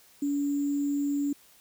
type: tone with sample-and-hold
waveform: sine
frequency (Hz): 285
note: C#4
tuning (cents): +48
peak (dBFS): -25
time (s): 0.22-1.33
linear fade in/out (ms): 5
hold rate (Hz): 7350
effects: white hiss -58 dBFS RMS until 1.6 s